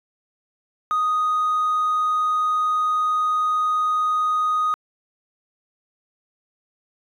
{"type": "tone", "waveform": "triangle", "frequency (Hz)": 1244.5, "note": "D#6", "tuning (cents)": 0, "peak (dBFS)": -15, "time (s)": [0.91, 4.74], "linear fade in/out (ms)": 0, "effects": ["tanh soft clip ceiling -14 dBFS"]}